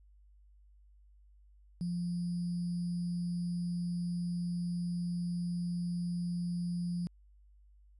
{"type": "tone with sample-and-hold", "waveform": "sine", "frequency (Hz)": 174.61, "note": "F3", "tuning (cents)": 0, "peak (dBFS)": -32, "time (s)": [1.81, 7.07], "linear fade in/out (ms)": 0, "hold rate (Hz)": 4900, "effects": ["added 50 Hz sine -58 dBFS peak until 7.99 s", "resampled to 24000 Hz"]}